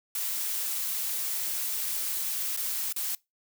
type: noise with dropouts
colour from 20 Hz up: blue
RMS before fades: -31 dBFS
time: 0.15-3.15 s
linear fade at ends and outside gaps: 2 ms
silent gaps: 2.565-2.572 / 2.926-2.962 s
effects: noise-tail reverb RT60 0.2 s tail -23 dB re dry